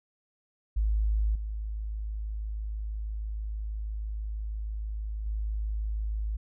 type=tone with level steps; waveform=sine; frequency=53.1 Hz; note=G#1; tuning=39 cents sharp; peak=-23 / -31 / -28 dBFS; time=0.76-6.37 s; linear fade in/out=10 ms; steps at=1.35 / 5.26 s; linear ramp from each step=5 ms; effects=none